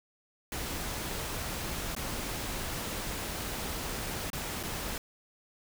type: noise with dropouts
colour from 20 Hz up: pink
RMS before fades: -36 dBFS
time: 0.52-4.98 s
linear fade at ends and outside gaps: 2 ms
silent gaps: 1.951-1.964 / 4.302-4.331 / 4.63-4.634 s
effects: none